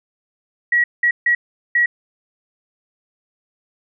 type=tone bursts at uneven times; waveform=sine; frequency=1917 Hz; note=A#6; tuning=48 cents sharp; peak=-12 dBFS; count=4; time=0.72-0.84 / 1.03-1.11 / 1.26-1.35 / 1.75-1.86 s; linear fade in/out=5 ms; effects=none